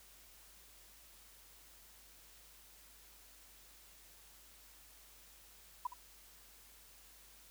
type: tone with echo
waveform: sine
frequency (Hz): 987.8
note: B5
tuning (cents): 0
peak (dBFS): -33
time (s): 5.85-5.87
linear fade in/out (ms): 5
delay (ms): 67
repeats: 1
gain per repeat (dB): -13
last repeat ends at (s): 5.937
effects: added 50 Hz sine -67 dBFS peak until 7.5 s + white hiss -61 dBFS RMS until 7.5 s